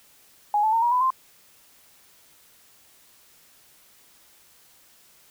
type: tone with pitch steps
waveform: sine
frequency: 832 / 870.8 / 911.5 / 954.1 / 998.6 / 1045.2 Hz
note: G#5 / A5 / A#5 / A#5 / B5 / C6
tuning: +3 / -18 / -39 / +40 / +19 / -2 cents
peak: -18 dBFS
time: 0.54-1.104 s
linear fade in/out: 2 ms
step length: 94 ms
effects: white hiss -56 dBFS RMS until 5.3 s